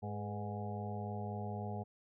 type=harmonic tone with a mistuned harmonic; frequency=103.83 Hz; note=G#2; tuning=in tune; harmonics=1 / 2 / 4 / 5 / 6 / 7 / 8; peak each=-41 / -44 / -48 / -51 / -52 / -47 / -49 dBFS; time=0.02-1.84 s; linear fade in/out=20 ms; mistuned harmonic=5; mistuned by=-62 cents; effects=none